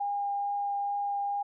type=tone with vibrato; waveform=sine; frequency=808 Hz; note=G#5; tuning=48 cents flat; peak=-28 dBFS; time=0-1.43 s; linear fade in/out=10 ms; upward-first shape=triangle; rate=2.3 Hz; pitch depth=8 cents each way; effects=none